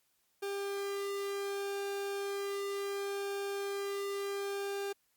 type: tone with flanger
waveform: sawtooth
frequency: 398.8 Hz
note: G4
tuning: 30 cents sharp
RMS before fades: -37 dBFS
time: 0.42-4.93 s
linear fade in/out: 10 ms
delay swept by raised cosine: 1 to 1.54 ms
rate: 0.34 Hz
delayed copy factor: -0.85
effects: white hiss -75 dBFS RMS until 5.16 s + Opus 48 kbps